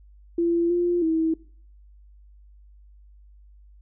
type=tone with pitch steps; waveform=sine; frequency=339.9 / 349.6 / 322.7 Hz; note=F4 / F4 / E4; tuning=-47 / +2 / -37 cents; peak=-19 dBFS; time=0.38-1.34 s; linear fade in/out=5 ms; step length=320 ms; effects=noise-tail reverb RT60 0.5 s tail -22 dB re dry + added 50 Hz sine -48 dBFS peak until 3.81 s